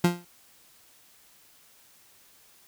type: tone with exponential decay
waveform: 30% pulse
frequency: 174.61 Hz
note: F3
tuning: in tune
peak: -13 dBFS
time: 0.04-0.25 s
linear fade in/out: 5 ms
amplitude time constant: 44 ms
effects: white hiss -58 dBFS RMS until 2.67 s